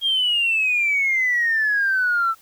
sine exponential sweep, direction down, 3257 to 1318.5 Hz, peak -16 dBFS, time 0.01-2.35 s, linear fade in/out 50 ms, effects tanh soft clip ceiling -12 dBFS + white hiss -53 dBFS RMS until 2.41 s

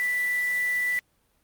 sine tone in noise, 1975.5 Hz, B6, in tune, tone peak -23 dBFS, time 0-0.99 s, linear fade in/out 0 ms, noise white, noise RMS -41 dBFS, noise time 0-0.99 s, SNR +15 dB, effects pink hiss -68 dBFS RMS until 1.43 s + Opus 32 kbps

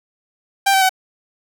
sawtooth tone with pitch steps, 787 / 770.4 / 754.1 Hz, G5 / G5 / F#5, +7 / -30 / +33 cents, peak -8 dBFS, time 0.66-0.894 s, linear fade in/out 10 ms, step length 78 ms, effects none

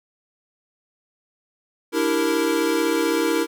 square chord, E half-diminished seventh, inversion third, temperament equal with one note detuned, 293.7 / 329.6 / 392 / 463.5 Hz, D4 / E4 / G4 / Bb4, 0 / 0 / 0 / -10 cents, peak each -27 / -23 / -29 / -24 dBFS, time 1.92-3.47 s, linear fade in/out 50 ms, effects none

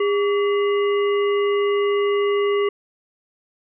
harmonic tone with a mistuned harmonic, 406 Hz, G#4, 39 cents flat, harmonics 1 / 3 / 5 / 7, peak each -17 / -27 / -31 / -34 dBFS, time 0-2.69 s, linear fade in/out 5 ms, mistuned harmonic 3, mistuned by -110 cents, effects none

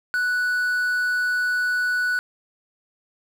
triangle tone with quantisation, 1480 Hz, F#6, in tune, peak -18 dBFS, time 0.14-2.19 s, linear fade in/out 0 ms, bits 7, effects none

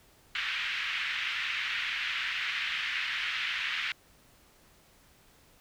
white band-pass noise, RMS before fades -33 dBFS, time 0.35-3.92 s, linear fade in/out 2 ms, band 1600 to 2900 Hz, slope 24 dB/octave, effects pink hiss -61 dBFS RMS until 5.6 s

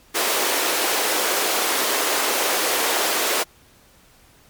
pink high-pass noise, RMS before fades -21 dBFS, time 0.14-3.44 s, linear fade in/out 20 ms, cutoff 360 Hz, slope 24 dB/octave, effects pink hiss -53 dBFS RMS until 4.49 s + MP3 96 kbps

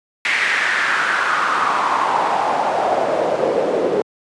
pink noise with band-pass filter sweep, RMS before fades -18 dBFS, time 0.25-4.02 s, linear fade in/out 2 ms, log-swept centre 2100 to 430 Hz, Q 3.8, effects high-pass 150 Hz 12 dB/octave + resampled to 22050 Hz

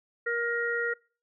harmonic tone, 471 Hz, A#4, 18 cents sharp, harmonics 1 / 3 / 4, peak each -31 / -31 / -31 dBFS, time 0.26-0.94 s, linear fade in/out 10 ms, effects noise-tail reverb RT60 0.4 s tail -26 dB re dry

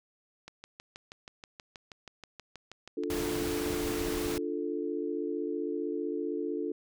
click train, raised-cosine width 0.2 ms, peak -27 dBFS, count 25, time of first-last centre 0.48-4.314 s, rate 6.26 Hz
sine chord, D minor, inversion none, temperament equal, 293.7 / 349.2 / 440 Hz, D4 / F4 / A4, 0 / 0 / 0 cents, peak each -35 dBFS, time 2.97-6.72 s, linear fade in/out 5 ms
pink noise, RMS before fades -37 dBFS, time 3.1-4.38 s, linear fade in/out 2 ms
effects none

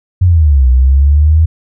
sine exponential two-way sweep, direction down then up, 94.2 to 62.1 to 81.6 Hz, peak -4 dBFS, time 0.21-1.46 s, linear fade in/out 10 ms, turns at 0.69 s, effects none

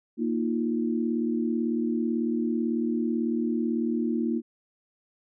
sine chord, Bb suspended fourth, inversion none, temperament equal, 233.1 / 311.1 / 349.2 Hz, Bb3 / Eb4 / F4, 0 / 0 / 0 cents, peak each -26 / -30 / -31 dBFS, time 0.17-4.42 s, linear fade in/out 50 ms, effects none

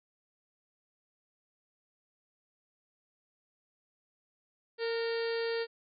harmonic tone with a mistuned harmonic, 459.4 Hz, A#4, 25 cents flat, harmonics 1 / 2 / 3 / 4 / 5 / 6 / 7 / 8 / 9 / 10, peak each -31 / -46 / -45 / -42 / -49 / -49 / -50 / -51 / -49 / -45 dBFS, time 4.78-5.67 s, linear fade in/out 50 ms, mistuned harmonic 3, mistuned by +41 cents, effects none

